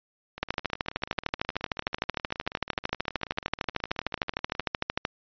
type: two click trains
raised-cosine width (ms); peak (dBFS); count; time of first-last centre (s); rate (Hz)
0.3; -9 / -23; 62 / 80; 0.43-5.051 / 0.38-4.605; 13.2 / 18.7
effects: resampled to 11025 Hz